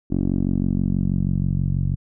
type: tone with low-pass filter sweep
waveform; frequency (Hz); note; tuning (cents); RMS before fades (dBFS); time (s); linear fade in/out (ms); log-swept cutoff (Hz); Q
10% pulse; 46.25; F#1; 0; -21; 0.1-1.96; 20; 310 to 130; 2
effects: none